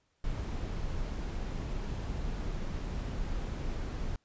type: noise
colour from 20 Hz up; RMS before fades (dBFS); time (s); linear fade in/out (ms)
brown; -35; 0.24-4.16; 2
effects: pink hiss -75 dBFS RMS until 4.24 s + resampled to 16000 Hz